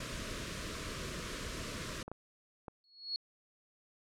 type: band-stop noise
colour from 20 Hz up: pink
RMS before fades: -41 dBFS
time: 0-2.03 s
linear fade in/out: 5 ms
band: 660 to 990 Hz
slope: 96 dB/octave
type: clicks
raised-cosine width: 1 ms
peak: -30 dBFS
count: 3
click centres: 2.08 / 2.116 / 2.682 s
type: tone with exponential growth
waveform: sine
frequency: 4340 Hz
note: C#8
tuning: 37 cents flat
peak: -31 dBFS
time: 2.84-3.16 s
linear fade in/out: 1 ms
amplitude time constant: 69 ms
effects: low-pass 8000 Hz 12 dB/octave